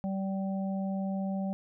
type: harmonic tone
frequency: 193.2 Hz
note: G3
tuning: 25 cents flat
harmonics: 1 / 3 / 4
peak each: -30 / -40 / -42 dBFS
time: 0.04-1.53 s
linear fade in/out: 0 ms
effects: none